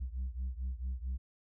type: beating tone pair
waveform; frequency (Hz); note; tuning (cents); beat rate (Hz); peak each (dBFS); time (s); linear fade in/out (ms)
sine; 62 / 66.5; B1 / C2; +7 / +29; 4.5; -35 / -37; 0-1.18; 20
effects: tanh soft clip ceiling -32 dBFS